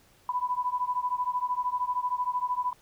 sine beating tone pair, 987.8 / 1000.8 Hz, B5 / B5, 0 / +23 cents, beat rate 13 Hz, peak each -29 / -30 dBFS, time 0.29-2.73 s, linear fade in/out 2 ms, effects pink hiss -61 dBFS RMS until 2.81 s

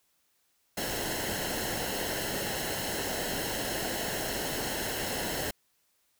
pink noise with comb filter, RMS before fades -33 dBFS, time 0.77-5.51 s, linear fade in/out 5 ms, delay 0.84 ms, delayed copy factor -0.65, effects white hiss -72 dBFS RMS until 6.19 s

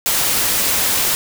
white noise, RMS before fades -17 dBFS, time 0.06-1.15 s, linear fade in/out 0 ms, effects none

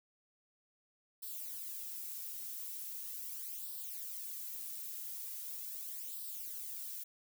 violet noise with flanger, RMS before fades -44 dBFS, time 1.22-7.04 s, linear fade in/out 10 ms, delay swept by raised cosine 0.22 to 2.92 ms, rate 0.4 Hz, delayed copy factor +0.65, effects none

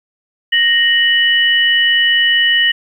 sine tone pair together, 1864.7 / 2960 Hz, A#6 / F#7, 0 / 0 cents, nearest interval minor sixth, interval 800 cents, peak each -12 dBFS, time 0.52-2.72 s, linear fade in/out 10 ms, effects 8-bit

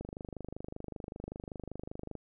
click train, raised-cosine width 2 ms, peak -27 dBFS, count 55, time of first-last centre 0.01-2.153 s, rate 25.2 Hz, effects none

